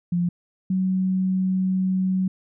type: tone pair in turn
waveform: sine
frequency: 174.61 / 187.25 Hz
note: F3 / F#3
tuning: 0 / +21 cents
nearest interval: minor second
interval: 121 cents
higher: second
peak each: -19 dBFS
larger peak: neither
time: 0.12-0.29 / 0.7-2.28 s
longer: second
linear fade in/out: 5 ms
effects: none